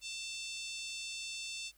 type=harmonic tone with a mistuned harmonic; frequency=891 Hz; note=A5; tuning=22 cents sharp; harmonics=3 / 4 / 5 / 6 / 7 / 8 / 9 / 10; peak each=-44 / -46 / -48 / -50 / -51 / -52 / -53 / -54 dBFS; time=0.01-1.72 s; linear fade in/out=50 ms; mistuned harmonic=9; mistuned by=-41 cents; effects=added 50 Hz sine -69 dBFS peak until 1.77 s + white hiss -69 dBFS RMS until 1.77 s